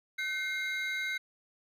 triangle tone cluster, 1525 / 2126 / 3889 Hz, G6 / C7 / B7, -48 / +27 / -27 cents, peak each -35 / -32 / -39 dBFS, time 0.18-1.18 s, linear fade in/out 10 ms, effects none

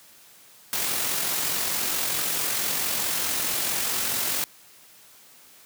white noise with amplitude modulation, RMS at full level -25 dBFS, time 0.73-4.44 s, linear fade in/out 0 ms, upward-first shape sine, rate 44.6 Hz, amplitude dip 30%, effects white hiss -52 dBFS RMS until 5.65 s + high-pass 100 Hz 12 dB/octave

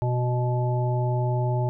harmonic tone, 123.47 Hz, B2, in tune, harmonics 1 / 3 / 5 / 7, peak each -22 / -32 / -32 / -32 dBFS, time 0.02-1.69 s, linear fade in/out 0 ms, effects none

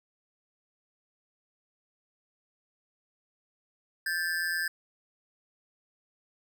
square ring-modulated tone, 1661 Hz, G#6, in tune, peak -26 dBFS, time 4.06-4.68 s, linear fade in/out 5 ms, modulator 84.1 Hz, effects none

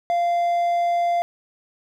triangle tone, 693 Hz, F5, 14 cents flat, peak -16 dBFS, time 0.1-1.22 s, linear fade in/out 0 ms, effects none

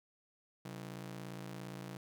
sawtooth ring-modulated tone, 158.1 Hz, D#3, 28 cents sharp, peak -37 dBFS, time 0.65-1.97 s, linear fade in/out 2 ms, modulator 28.7 Hz, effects none

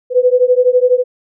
sine beating tone pair, 493.9 / 505.9 Hz, B4 / B4, 0 / +42 cents, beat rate 12 Hz, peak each -11 dBFS, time 0.1-1.04 s, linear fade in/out 50 ms, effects none

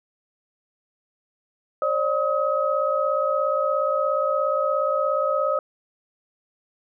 sine tone cluster, 542 / 599 / 1270 Hz, C#5 / D5 / D#6, -39 / +34 / +35 cents, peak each -24 dBFS, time 1.82-5.59 s, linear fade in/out 2 ms, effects none

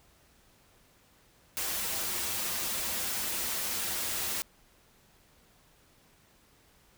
white noise with comb filter, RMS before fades -33 dBFS, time 1.57-4.42 s, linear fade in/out 0 ms, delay 7 ms, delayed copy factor -0.65, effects pink hiss -63 dBFS RMS until 6.97 s

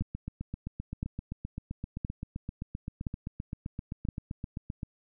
two click trains, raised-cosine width 5 ms, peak -23 / -19 dBFS, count 38 / 5, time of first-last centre 0.02-4.831 / 0.01-4.087 s, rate 7.69 / 0.981 Hz, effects none

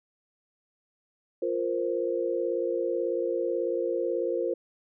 sine chord, F suspended fourth, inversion none, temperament just, 349.2 / 465.6 / 523.8 Hz, F4 / Bb4 / C5, 0 / -2 / +2 cents, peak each -30 dBFS, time 1.42-4.54 s, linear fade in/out 5 ms, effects none

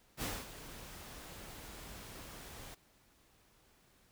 pink noise with ADSR envelope, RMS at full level -37 dBFS, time 0.17-2.75 s, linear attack 56 ms, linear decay 230 ms, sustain -13 dB, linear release 12 ms, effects pink hiss -68 dBFS RMS until 4.11 s

